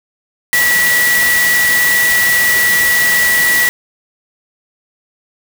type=tone in noise; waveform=sine; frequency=1944 Hz; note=B6; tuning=28 cents flat; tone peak=-10 dBFS; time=0.53-3.69 s; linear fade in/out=0 ms; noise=white; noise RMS=-17 dBFS; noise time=0.53-3.69 s; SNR=+4 dB; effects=none